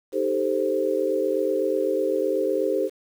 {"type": "chord", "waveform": "sine", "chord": "A half-diminished seventh", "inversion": "second", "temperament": "equal", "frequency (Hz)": [311.1, 392, 440, 523.3], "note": ["Eb4", "G4", "A4", "C5"], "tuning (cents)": [0, 0, 0, 0], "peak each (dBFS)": [-29, -25, -27, -25], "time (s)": [0.12, 2.9], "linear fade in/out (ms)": 50, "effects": ["8-bit"]}